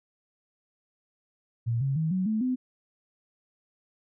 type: tone with pitch steps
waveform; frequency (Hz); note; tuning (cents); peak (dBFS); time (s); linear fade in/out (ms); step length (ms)
sine; 116.6 / 136.28 / 159.28 / 186.16 / 217.6 / 254.3; A#2 / C#3 / D#3 / F#3 / A3 / C4; +1 / -29 / +41 / +11 / -19 / -49; -24; 1.66-2.56; 20; 150
effects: none